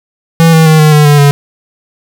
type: tone with pitch steps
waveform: square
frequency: 164.81 / 160.95 / 157.19 / 153.51 / 149.91 / 146.41 / 142.98 Hz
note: E3 / E3 / D#3 / D#3 / D3 / D3 / D3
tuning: 0 / -41 / +18 / -23 / +36 / -5 / -46 cents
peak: -3 dBFS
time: 0.4-1.31 s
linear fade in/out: 0 ms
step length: 130 ms
effects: none